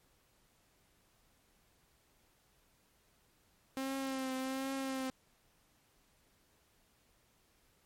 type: tone with vibrato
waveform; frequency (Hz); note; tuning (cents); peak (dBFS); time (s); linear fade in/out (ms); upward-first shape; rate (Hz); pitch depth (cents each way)
sawtooth; 265.3; C4; +24; -32; 3.77-5.1; 0; triangle; 1.3; 36
effects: pink hiss -71 dBFS RMS until 7.85 s + MP3 64 kbps